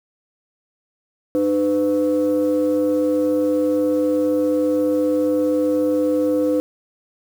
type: tone pair together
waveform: sine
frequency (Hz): 302.8 / 504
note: D#4 / B4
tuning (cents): -47 / +35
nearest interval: major sixth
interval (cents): 882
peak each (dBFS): -17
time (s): 1.35-6.6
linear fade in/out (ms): 0
effects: tanh soft clip ceiling -11 dBFS + 7-bit